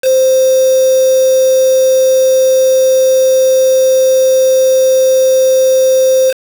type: tone with quantisation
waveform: sine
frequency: 522 Hz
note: C5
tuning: 4 cents flat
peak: -6 dBFS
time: 0.02-6.34 s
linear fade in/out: 50 ms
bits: 3
effects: none